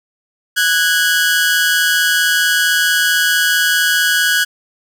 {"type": "tone pair together", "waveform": "sawtooth", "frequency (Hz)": [1480, 1644.5], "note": ["F#6", "G#6"], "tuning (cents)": [0, -18], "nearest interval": "major second", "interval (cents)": 182, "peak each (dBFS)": -11, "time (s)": [0.56, 4.45], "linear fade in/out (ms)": 20, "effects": []}